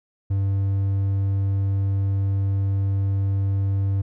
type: tone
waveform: triangle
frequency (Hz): 98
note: G2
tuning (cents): 0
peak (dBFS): -17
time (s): 0.3-4.02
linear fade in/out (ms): 10
effects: none